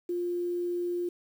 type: tone with quantisation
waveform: sine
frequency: 351.1 Hz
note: F4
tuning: 9 cents sharp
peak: -28 dBFS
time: 0.09-1.09 s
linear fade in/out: 5 ms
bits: 9
effects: none